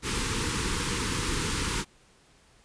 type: band-stop noise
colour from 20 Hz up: pink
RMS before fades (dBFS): -29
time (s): 0.02-1.85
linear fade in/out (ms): 50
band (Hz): 500 to 880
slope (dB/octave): 96
effects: pink hiss -60 dBFS RMS until 2.64 s + resampled to 22050 Hz

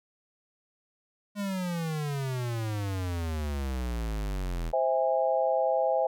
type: exponential sweep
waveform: square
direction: down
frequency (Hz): 207.7 to 40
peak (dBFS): -30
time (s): 1.35-4.73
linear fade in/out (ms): 50
type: chord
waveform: sine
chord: C augmented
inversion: none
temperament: just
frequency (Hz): 523.3 / 654.1 / 817.6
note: C5 / E5 / G#5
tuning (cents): 0 / -14 / -27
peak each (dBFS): -27 / -27 / -29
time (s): 4.73-6.07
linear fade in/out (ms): 5
effects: none

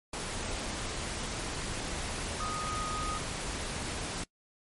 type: tone in noise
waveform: sine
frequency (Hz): 1244.5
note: D#6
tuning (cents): 0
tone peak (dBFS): -35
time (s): 2.4-3.18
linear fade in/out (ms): 5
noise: pink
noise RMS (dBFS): -36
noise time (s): 0.13-4.24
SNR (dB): -2
effects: noise-tail reverb RT60 0.1 s tail -24 dB re dry + MP3 48 kbps

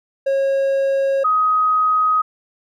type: tone pair in turn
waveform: triangle / sine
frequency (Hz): 545 / 1257.9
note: C#5 / D#6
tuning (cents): -29 / +19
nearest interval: octave + major second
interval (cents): 1448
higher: second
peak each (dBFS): -13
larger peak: neither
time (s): 0.26-1.24 / 1.24-2.22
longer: neither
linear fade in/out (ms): 10
effects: none

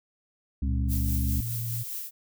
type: harmonic tone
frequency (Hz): 67.9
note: C#2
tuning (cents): -35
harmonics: 1 / 3 / 4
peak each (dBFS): -25 / -34 / -37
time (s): 0.62-1.41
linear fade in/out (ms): 5
type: tone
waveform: sine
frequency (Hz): 116.54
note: A#2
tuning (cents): 0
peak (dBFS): -30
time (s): 0.66-1.84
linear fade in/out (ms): 20
type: noise with tremolo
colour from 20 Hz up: violet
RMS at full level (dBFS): -34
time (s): 0.88-2.11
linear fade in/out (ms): 50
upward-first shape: sine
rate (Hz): 4.9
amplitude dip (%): 35
effects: none

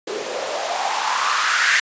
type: noise with band-pass filter sweep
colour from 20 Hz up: blue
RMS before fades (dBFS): -21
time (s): 0.07-1.8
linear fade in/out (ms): 5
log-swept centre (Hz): 400 to 1800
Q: 4.6
effects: resampled to 16000 Hz

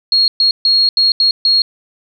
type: tone bursts at uneven times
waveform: sine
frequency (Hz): 4290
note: C8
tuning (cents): +42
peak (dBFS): -8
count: 6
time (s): 0.12-0.28 / 0.4-0.51 / 0.65-0.89 / 0.97-1.12 / 1.2-1.31 / 1.45-1.62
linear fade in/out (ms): 2
effects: none

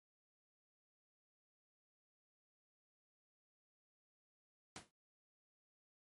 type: noise with exponential decay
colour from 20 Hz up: pink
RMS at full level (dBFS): -45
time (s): 4.76-4.91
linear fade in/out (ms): 1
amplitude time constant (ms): 31
effects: high-pass 100 Hz 12 dB/octave + MP3 48 kbps

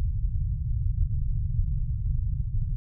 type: low-pass noise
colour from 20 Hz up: pink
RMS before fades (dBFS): -26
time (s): 0-2.76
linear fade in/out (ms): 0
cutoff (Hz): 140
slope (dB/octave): 48
effects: none

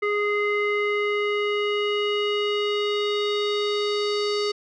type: tone with low-pass filter sweep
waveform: square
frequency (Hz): 414.2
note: G#4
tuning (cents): -5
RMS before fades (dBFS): -24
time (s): 0.02-4.52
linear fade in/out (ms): 10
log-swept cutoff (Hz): 1900 to 4700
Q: 3.8
effects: none

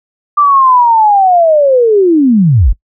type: linear sweep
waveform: sine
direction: down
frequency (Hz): 1186 to 35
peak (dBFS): -4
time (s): 0.37-2.73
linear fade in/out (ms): 10
effects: noise-tail reverb RT60 0.1 s tail -22 dB re dry

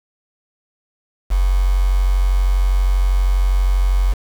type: tone with quantisation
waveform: sine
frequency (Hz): 46.25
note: F#1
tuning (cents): 0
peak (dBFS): -12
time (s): 1.3-4.14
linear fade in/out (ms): 20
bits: 5
effects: none

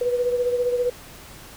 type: beating tone pair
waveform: sine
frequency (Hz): 488.4 / 503.4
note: B4 / B4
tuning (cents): -19 / +33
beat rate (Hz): 15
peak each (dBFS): -20 / -28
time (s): 0.01-0.9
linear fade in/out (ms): 5
effects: pink hiss -43 dBFS RMS until 1.56 s

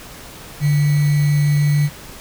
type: tone with sample-and-hold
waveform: sine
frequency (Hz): 146.83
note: D3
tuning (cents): 0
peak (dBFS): -12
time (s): 0.6-1.9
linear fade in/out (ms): 50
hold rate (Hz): 2100
effects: pink hiss -37 dBFS RMS until 2.2 s

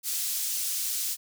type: high-pass noise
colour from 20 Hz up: pink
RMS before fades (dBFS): -30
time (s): 0.03-1.17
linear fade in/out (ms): 50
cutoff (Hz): 6000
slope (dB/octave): 12
effects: none

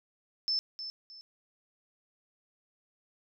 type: tone with echo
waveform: sine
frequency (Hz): 5274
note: E8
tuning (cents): 0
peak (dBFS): -27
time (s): 0.48-0.59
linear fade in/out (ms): 0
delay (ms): 310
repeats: 2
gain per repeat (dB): -10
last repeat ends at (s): 1.21
effects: none

